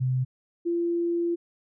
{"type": "tone pair in turn", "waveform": "sine", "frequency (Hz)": [128.6, 342.2], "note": ["C3", "F4"], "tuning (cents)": [-30, -35], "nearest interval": "octave + perfect fourth", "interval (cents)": 1695, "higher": "second", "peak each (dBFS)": [-22, -23], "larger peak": "first", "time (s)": [[0, 0.25], [0.65, 1.36]], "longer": "second", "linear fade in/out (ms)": 20, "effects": []}